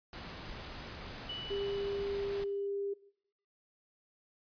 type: noise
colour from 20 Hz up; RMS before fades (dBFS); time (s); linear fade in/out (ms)
pink; -45; 0.13-2.44; 2
type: tone with exponential decay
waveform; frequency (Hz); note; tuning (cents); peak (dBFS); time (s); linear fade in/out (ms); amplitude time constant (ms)
sine; 2960; F#7; 0; -37; 1.29-2.67; 5; 300
type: tone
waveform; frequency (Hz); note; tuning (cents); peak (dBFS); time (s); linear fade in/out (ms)
sine; 400; G4; +35; -33; 1.5-2.94; 10
effects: noise-tail reverb RT60 0.7 s tail -20 dB re dry + resampled to 11025 Hz